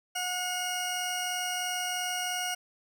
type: tone pair together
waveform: 20% pulse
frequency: 726 / 2861 Hz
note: F#5 / F7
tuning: -33 / +41 cents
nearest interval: 2 octaves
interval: 2374 cents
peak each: -28 dBFS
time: 0.15-2.55 s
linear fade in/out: 10 ms
effects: none